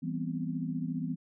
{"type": "chord", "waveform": "sine", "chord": "C major seventh", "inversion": "first", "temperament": "equal", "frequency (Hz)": [164.81, 196, 246.9, 261.6], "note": ["E3", "G3", "B3", "C4"], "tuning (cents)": [0, 0, 0, 0], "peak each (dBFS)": [-35, -40, -36, -38], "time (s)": [0.02, 1.16], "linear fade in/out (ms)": 20, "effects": []}